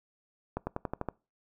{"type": "accelerating click train", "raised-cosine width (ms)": 1, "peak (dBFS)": -18, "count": 7, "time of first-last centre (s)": [0.57, 1.087], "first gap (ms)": 100, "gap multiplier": 0.94, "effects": ["noise-tail reverb RT60 0.3 s tail -24 dB re dry"]}